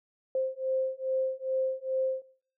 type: beating tone pair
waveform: sine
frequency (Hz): 523.3 / 525.7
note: C5 / C5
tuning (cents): 0 / +8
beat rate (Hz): 2.4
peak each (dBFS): -31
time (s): 0.35-2.22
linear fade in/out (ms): 2
effects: noise-tail reverb RT60 0.5 s tail -19 dB re dry